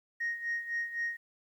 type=tone with tremolo; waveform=sine; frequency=1868 Hz; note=A#6; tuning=3 cents sharp; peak=-28 dBFS; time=0.2-1.17 s; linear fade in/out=10 ms; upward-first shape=sine; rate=3.9 Hz; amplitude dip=75%; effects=tanh soft clip ceiling -27 dBFS + 11-bit